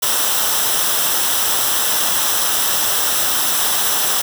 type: noise with comb filter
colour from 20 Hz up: white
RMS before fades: -17 dBFS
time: 0.02-4.22 s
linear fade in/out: 10 ms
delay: 0.44 ms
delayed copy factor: -0.6
effects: none